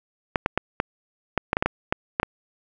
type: clicks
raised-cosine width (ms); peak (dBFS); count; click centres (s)
0.5; -5; 12; 0.358 / 0.461 / 0.576 / 0.801 / 1.377 / 1.531 / 1.569 / 1.625 / 1.66 / 1.925 / 2.199 / 2.231
effects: none